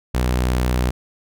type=tone; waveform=sawtooth; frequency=62.1 Hz; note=B1; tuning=10 cents sharp; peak=-13 dBFS; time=0.14-0.91 s; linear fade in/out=10 ms; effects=none